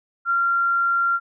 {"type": "tone", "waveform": "sine", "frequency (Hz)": 1380, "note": "F6", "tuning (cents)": -21, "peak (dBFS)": -17, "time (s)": [0.25, 1.2], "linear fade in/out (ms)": 50, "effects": []}